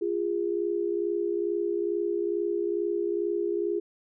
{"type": "tone pair together", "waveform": "sine", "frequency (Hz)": [346.4, 408.7], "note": ["F4", "G#4"], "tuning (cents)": [-14, -28], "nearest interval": "minor third", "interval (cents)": 286, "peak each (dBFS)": -28, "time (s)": [0.01, 3.8], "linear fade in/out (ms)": 10, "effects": []}